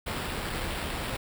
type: noise with sample-and-hold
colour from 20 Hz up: pink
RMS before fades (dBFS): -33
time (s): 0.06-1.17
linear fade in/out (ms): 10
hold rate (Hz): 6300
effects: none